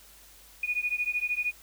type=beating tone pair; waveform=sine; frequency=2454 / 2467 Hz; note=D#7 / D#7; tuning=-25 / -15 cents; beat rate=13 Hz; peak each=-30 dBFS; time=0.63-1.52 s; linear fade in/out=5 ms; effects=added 50 Hz sine -59 dBFS peak until 1.62 s + white hiss -54 dBFS RMS until 1.62 s